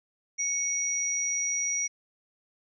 sine tone pair together, 2217 / 5760 Hz, C#7 / F#8, 0 / -47 cents, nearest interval octave + perfect fourth, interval 1653 cents, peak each -33 / -27 dBFS, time 0.38-1.88 s, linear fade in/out 20 ms, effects none

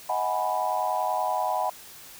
sine chord, G# minor seventh, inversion second, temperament equal with one note detuned, 630.2 / 740 / 830.6 / 987.8 Hz, D#5 / F#5 / G#5 / B5, +22 / 0 / 0 / 0 cents, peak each -31 / -28 / -30 / -29 dBFS, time 0.09-1.7 s, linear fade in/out 5 ms, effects white hiss -46 dBFS RMS until 2.19 s

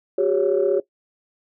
sine chord, F# suspended second, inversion none, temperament equal with one note detuned, 370 / 405.4 / 554.4 Hz, F#4 / G#4 / C#5, 0 / -42 / 0 cents, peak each -20 dBFS, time 0.18-0.8 s, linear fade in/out 5 ms, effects noise-tail reverb RT60 0.1 s tail -18 dB re dry + tanh soft clip ceiling -9 dBFS

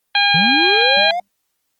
harmonic tone, 810 Hz, G#5, 43 cents flat, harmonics 1 / 2 / 3 / 4 / 5, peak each -18 / -18 / -18 / -18 / -18 dBFS, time 0.15-1.11 s, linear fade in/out 2 ms
triangle linear sweep, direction up, 145.5 to 728 Hz, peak -16 dBFS, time 0.34-1.2 s, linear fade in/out 5 ms
triangle tone with exponential decay, 200 Hz, G3, 35 cents sharp, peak -26 dBFS, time 0.97-1.28 s, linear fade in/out 0 ms, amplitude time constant 67 ms
effects white hiss -71 dBFS RMS until 1.79 s + Opus 24 kbps

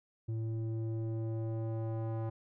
square tone with low-pass filter sweep, 112.2 Hz, A2, 34 cents sharp, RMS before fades -36 dBFS, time 0.28-2.3 s, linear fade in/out 10 ms, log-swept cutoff 250 to 860 Hz, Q 1.3, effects none

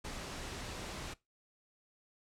pink noise, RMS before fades -43 dBFS, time 0.04-1.14 s, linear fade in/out 10 ms, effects noise-tail reverb RT60 0.2 s tail -20 dB re dry + low-pass 8000 Hz 12 dB/octave

